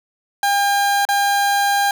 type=tone with dropouts; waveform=30% pulse; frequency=804 Hz; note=G5; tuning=44 cents sharp; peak=-12 dBFS; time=0.43-1.91 s; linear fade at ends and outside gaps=2 ms; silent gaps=1.052-1.088 s; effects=none